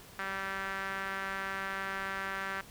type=tone with band-pass filter; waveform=sawtooth; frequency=193.7 Hz; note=G3; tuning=20 cents flat; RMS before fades=-37 dBFS; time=0.19-2.61 s; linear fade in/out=2 ms; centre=1600 Hz; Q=2.7; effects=pink hiss -53 dBFS RMS until 2.7 s